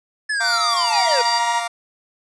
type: linear sweep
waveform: square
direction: down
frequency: 1745 to 466.2 Hz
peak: -20 dBFS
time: 0.29-1.22 s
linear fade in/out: 10 ms
type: chord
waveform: sawtooth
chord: Bb major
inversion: second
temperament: just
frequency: 699.2 / 932.3 / 1165.4 Hz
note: F5 / Bb5 / D6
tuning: +2 / 0 / -14 cents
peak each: -21 / -24 / -26 dBFS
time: 0.4-1.68 s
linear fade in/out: 10 ms
type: tone bursts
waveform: sine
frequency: 4692 Hz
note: D8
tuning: 2 cents flat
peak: -21 dBFS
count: 6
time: 0.44-1.39 s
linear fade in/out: 5 ms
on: 140 ms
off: 22 ms
type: harmonic tone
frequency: 946 Hz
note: A#5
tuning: 25 cents sharp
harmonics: 1 / 2 / 3 / 4 / 5 / 6 / 7 / 8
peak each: -19 / -28 / -35 / -36 / -39 / -36 / -40 / -39 dBFS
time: 0.9-1.63 s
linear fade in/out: 50 ms
effects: resampled to 22050 Hz